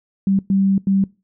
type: tone bursts at uneven times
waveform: sine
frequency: 194.6 Hz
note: G3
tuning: 12 cents flat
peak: -13 dBFS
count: 3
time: 0.27-0.39 / 0.5-0.78 / 0.87-1.04 s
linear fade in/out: 2 ms
effects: noise-tail reverb RT60 0.3 s tail -23 dB re dry